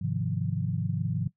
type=chord; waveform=sine; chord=F minor seventh; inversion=first; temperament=equal; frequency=103.83 / 130.81 / 155.56 / 174.61 Hz; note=Ab2 / C3 / Eb3 / F3; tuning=0 / 0 / 0 / 0 cents; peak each=-32 dBFS; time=0.01-1.28 s; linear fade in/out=10 ms; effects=noise-tail reverb RT60 0.1 s tail -17 dB re dry